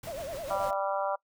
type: noise with tremolo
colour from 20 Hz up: pink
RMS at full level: -43 dBFS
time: 0.03-0.71 s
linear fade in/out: 5 ms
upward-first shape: triangle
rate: 6.9 Hz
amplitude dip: 35%
type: tone with vibrato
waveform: sine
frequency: 604 Hz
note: D5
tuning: 48 cents sharp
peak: -35 dBFS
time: 0.07-0.73 s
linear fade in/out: 0 ms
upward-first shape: sine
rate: 9.6 Hz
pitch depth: 220 cents each way
type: harmonic tone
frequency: 196 Hz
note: G3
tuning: in tune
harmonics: 3 / 4 / 5 / 6 / 7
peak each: -31 / -33 / -35 / -37 / -38 dBFS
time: 0.5-1.16 s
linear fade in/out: 10 ms
effects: noise-tail reverb RT60 0.1 s tail -23 dB re dry